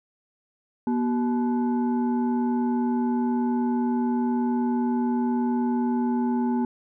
sine tone with frequency modulation, 242 Hz, B3, 35 cents flat, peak -21 dBFS, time 0.87-6.65 s, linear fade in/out 2 ms, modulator 623 Hz, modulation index 0.6, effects none

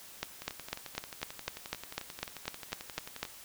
two click trains, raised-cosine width 0.2 ms, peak -15 / -24 dBFS, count 13 / 33, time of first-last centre 0.23-3.23 / 0.42-3.252 s, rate 4 / 11.3 Hz, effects white hiss -51 dBFS RMS until 3.44 s

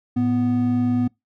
triangle tone pair together, 110 / 246.9 Hz, A2 / B3, 0 / 0 cents, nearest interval octave + major second, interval 1400 cents, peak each -23 / -16 dBFS, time 0.16-1.08 s, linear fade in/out 10 ms, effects noise-tail reverb RT60 0.2 s tail -26 dB re dry

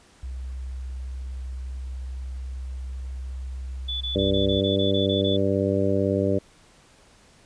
sine tone with pitch glide, 64.4 to 64.89 Hz, C2 to C2, -27 to -14 cents, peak -30 dBFS, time 0.23-4.59 s, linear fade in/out 5 ms, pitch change +13 cents, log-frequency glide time 1.69-4.14 s
sine tone bursts, 3466 Hz, A7, 27 cents flat, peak -27 dBFS, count 10, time 3.88-5.369 s, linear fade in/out 10 ms, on 130 ms, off 21 ms
harmonic tone, 98 Hz, G2, in tune, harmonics 1 / 2 / 3 / 4 / 5 / 6, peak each -27 / -27 / -27 / -27 / -27 / -27 dBFS, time 4.15-6.39 s, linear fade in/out 10 ms
effects pink hiss -55 dBFS RMS until 7.45 s + resampled to 22050 Hz

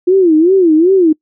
sine tone with vibrato, 345.9 Hz, F4, 17 cents flat, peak -5 dBFS, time 0.07-1.13 s, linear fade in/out 10 ms, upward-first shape sine, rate 2.6 Hz, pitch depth 200 cents each way, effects noise-tail reverb RT60 0.1 s tail -25 dB re dry

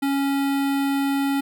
square tone with notch filter, 277.2 Hz, C#4, in tune, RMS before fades -22 dBFS, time 0.02-1.41 s, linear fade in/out 10 ms, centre 6100 Hz, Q 1.4, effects none

